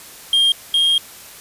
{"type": "tone pair in turn", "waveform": "triangle", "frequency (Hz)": [3213, 3233], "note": ["G7", "G#7"], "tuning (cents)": [42, -47], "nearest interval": "unison", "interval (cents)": 11, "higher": "second", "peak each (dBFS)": [-10, -11], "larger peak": "first", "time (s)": [[0.33, 0.52], [0.74, 0.98]], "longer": "second", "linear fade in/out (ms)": 2, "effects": ["white hiss -39 dBFS RMS until 1.4 s", "resampled to 32000 Hz"]}